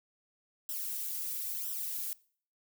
violet noise with flanger, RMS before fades -37 dBFS, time 0.69-2.13 s, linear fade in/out 0 ms, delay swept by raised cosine 0.44 to 3.24 ms, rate 1 Hz, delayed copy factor -0.95, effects noise-tail reverb RT60 0.5 s tail -22 dB re dry

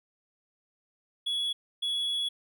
triangle tone bursts at uneven times, 3373 Hz, G#7, 26 cents sharp, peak -26 dBFS, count 2, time 1.26-1.53 / 1.82-2.29 s, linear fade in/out 10 ms, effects none

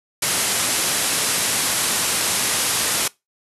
white low-pass noise, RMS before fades -21 dBFS, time 0.22-3.08 s, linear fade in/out 5 ms, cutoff 12000 Hz, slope 96 dB/octave, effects noise-tail reverb RT60 0.2 s tail -22 dB re dry + high-pass 100 Hz 12 dB/octave

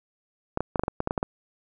clicks, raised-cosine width 1 ms, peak -11 dBFS, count 11, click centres 0.574 / 0.606 / 0.758 / 0.795 / 0.836 / 0.881 / 1.004 / 1.074 / 1.109 / 1.178 / 1.229 s, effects none

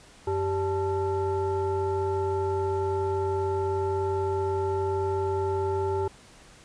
sine tone with frequency modulation, 391.5 Hz, G4, 2 cents flat, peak -24 dBFS, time 0.27-6.08 s, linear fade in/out 5 ms, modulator 484 Hz, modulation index 0.94, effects pink hiss -52 dBFS RMS until 6.64 s + resampled to 22050 Hz

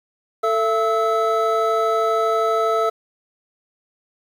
triangle tone cluster, 444.8 / 672 / 1302 Hz, A4 / E5 / E6, +19 / +33 / -22 cents, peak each -19 dBFS, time 0.43-2.9 s, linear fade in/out 10 ms, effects 8-bit

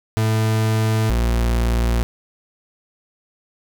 40% pulse tone pair in turn, 110 / 58.27 Hz, A2 / A#1, 0 / 0 cents, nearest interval major seventh, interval 1100 cents, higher first, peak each -15 dBFS, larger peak neither, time 0.17-1.1 / 1.1-2.03 s, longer neither, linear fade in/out 0 ms, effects none

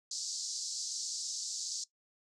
pink band-pass noise, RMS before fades -39 dBFS, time 0.11-1.84 s, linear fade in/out 5 ms, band 4500 to 7600 Hz, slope 48 dB/octave, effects noise-tail reverb RT60 0.1 s tail -18 dB re dry

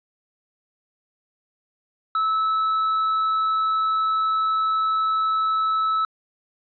sine tone with hard clipping, 1304 Hz, E6, 19 cents flat, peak -20 dBFS, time 2.15-6.05 s, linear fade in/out 2 ms, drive 3 dB, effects resampled to 11025 Hz

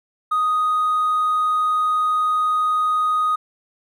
triangle tone with hard clipping, 1246 Hz, D#6, 2 cents sharp, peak -16 dBFS, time 0.31-3.36 s, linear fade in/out 10 ms, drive 2 dB, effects none

